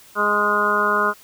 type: harmonic tone with a mistuned harmonic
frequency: 207.7 Hz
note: G#3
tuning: in tune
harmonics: 1 / 2 / 3 / 4 / 5 / 6 / 7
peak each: -30 / -25 / -27 / -33 / -22 / -21 / -21 dBFS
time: 0.15-1.14 s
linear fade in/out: 50 ms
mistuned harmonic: 7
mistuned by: -17 cents
effects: white hiss -48 dBFS RMS until 1.23 s